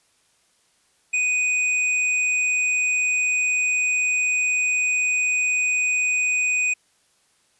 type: tone with hard clipping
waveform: sine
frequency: 2489 Hz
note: D#7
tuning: in tune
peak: -20 dBFS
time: 1.13-6.74 s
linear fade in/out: 10 ms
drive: 14 dB
effects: white hiss -63 dBFS RMS until 7.59 s + resampled to 24000 Hz